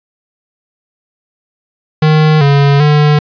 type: tone with pitch steps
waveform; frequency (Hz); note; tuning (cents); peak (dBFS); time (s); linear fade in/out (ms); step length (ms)
square; 154.8 / 141.2 / 149; D#3 / C#3 / D3; -9 / +32 / +25; -6; 2.02-3.19; 5; 390
effects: resampled to 11025 Hz + 7-bit